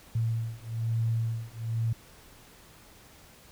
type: beating tone pair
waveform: sine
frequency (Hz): 113.4 / 114.5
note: A#2 / A#2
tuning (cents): -47 / -31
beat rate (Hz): 1.1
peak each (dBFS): -30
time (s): 0.15-1.93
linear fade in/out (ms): 5
effects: pink hiss -54 dBFS RMS until 3.51 s